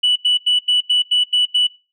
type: tone bursts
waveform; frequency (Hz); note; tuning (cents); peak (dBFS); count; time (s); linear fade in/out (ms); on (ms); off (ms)
sine; 2960; F#7; 0; -10; 8; 0.03-1.672; 10; 130; 86
effects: noise-tail reverb RT60 0.3 s tail -21 dB re dry + tanh soft clip ceiling -9 dBFS